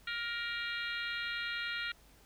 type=harmonic tone with a mistuned harmonic; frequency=469.6 Hz; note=A#4; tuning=13 cents sharp; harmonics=3 / 4 / 5 / 6 / 7 / 8 / 9; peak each=-39 / -41 / -43 / -45 / -46 / -47 / -48 dBFS; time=0.07-1.92 s; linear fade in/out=5 ms; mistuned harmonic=9; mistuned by=-45 cents; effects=added 50 Hz sine -63 dBFS peak until 2.25 s + pink hiss -63 dBFS RMS until 2.25 s